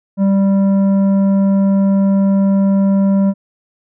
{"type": "tone with tanh clipping", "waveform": "sine", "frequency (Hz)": 196, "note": "G3", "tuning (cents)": 0, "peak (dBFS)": -11, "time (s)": [0.17, 3.34], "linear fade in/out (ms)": 50, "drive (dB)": 9, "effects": []}